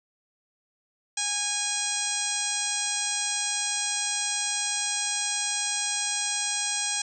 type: harmonic tone with a mistuned harmonic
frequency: 821 Hz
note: G#5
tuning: 20 cents flat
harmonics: 1 / 2 / 3 / 4 / 5 / 6 / 7 / 8 / 9 / 10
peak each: -38 / -38 / -36 / -35 / -36 / -37 / -33 / -34 / -36 / -33 dBFS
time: 1.17-7.02 s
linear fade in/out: 5 ms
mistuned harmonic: 6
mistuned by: +40 cents
effects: none